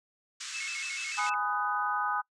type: band-pass noise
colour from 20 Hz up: white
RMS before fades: -40 dBFS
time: 0.4-1.3 s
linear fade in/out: 10 ms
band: 1200 to 7800 Hz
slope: 48 dB/octave
type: tone with vibrato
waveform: sine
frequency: 2390 Hz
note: D7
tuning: 30 cents sharp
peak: -35 dBFS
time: 0.53-1.35 s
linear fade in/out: 20 ms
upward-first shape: square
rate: 6.8 Hz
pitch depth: 160 cents each way
type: chord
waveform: sine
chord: G# minor seventh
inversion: none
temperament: just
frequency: 830.6 / 996.7 / 1245.9 / 1495.1 Hz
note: G#5 / B5 / D#6 / F#6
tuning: 0 / +16 / +2 / +18 cents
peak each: -33 / -36 / -31 / -34 dBFS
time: 1.17-2.22 s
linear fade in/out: 20 ms
effects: noise-tail reverb RT60 0.1 s tail -24 dB re dry